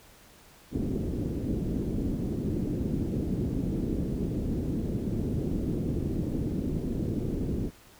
white low-pass noise, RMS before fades -30 dBFS, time 0.71-7.71 s, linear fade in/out 50 ms, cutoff 330 Hz, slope 24 dB/octave, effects pink hiss -55 dBFS RMS until 7.99 s

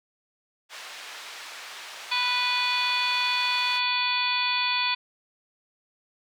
white band-pass noise, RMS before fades -41 dBFS, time 0.69-3.81 s, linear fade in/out 50 ms, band 770 to 3800 Hz, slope 12 dB/octave
harmonic tone, 493.4 Hz, B4, 2 cents flat, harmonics 2 / 3 / 4 / 5 / 6 / 7 / 8 / 9, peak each -29 / -36 / -36 / -27 / -39 / -29 / -39 / -31 dBFS, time 2.11-4.95 s, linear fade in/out 10 ms
effects none

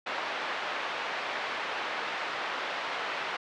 pink band-pass noise, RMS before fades -34 dBFS, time 0.06-3.37 s, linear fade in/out 10 ms, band 730 to 2900 Hz, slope 12 dB/octave, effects low-pass 5000 Hz 12 dB/octave

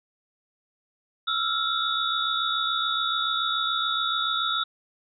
sine tone cluster, 1318 / 1385 / 3511 / 3780 Hz, E6 / F6 / A7 / A#7, -1 / -15 / -4 / +23 cents, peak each -29 dBFS, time 1.27-4.64 s, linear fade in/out 10 ms, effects none

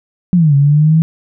sine exponential two-way sweep, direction down then up, 185 to 138.7 to 163.3 Hz, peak -6 dBFS, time 0.33-1.02 s, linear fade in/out 0 ms, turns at 0.55 s, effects none

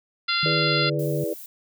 harmonic tone, 691 Hz, F5, 19 cents flat, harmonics 2 / 3 / 4 / 5 / 6 / 7, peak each -26 / -29 / -29 / -29 / -27 / -30 dBFS, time 0.28-0.9 s, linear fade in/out 10 ms
sine tone with pitch glide, 155.56 to 147.34 Hz, D#3 to D3, 0 to +6 cents, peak -25 dBFS, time 0.43-1.24 s, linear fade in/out 2 ms, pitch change -94 cents, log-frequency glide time 0.55-0.83 s
sine chord, E dominant seventh, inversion none, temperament equal, 329.6 / 415.3 / 493.9 / 587.3 Hz, E4 / G#4 / B4 / D5, 0 / 0 / 0 / 0 cents, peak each -30 dBFS, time 0.45-1.34 s, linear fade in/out 10 ms
violet noise, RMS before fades -40 dBFS, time 0.99-1.46 s, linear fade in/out 2 ms
effects none

